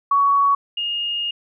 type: tone pair in turn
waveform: sine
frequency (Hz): 1122 / 2844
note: C#6 / F7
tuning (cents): +21 / +31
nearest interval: octave + major third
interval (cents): 1610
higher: second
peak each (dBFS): -13 / -21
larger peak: first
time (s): 0.11-0.55 / 0.77-1.31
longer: second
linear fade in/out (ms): 5
effects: none